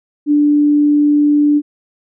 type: tone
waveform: sine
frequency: 293.9 Hz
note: D4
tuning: 1 cent sharp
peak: -8 dBFS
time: 0.26-1.62 s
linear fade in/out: 50 ms
effects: none